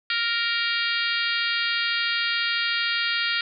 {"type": "harmonic tone", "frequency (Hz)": 466.2, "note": "A#4", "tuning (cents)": 0, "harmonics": [3, 4, 5, 6, 7, 8, 9, 10], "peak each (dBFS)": [-28, -29, -30, -31, -31, -32, -33, -33], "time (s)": [0.1, 3.41], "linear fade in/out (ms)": 2, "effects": []}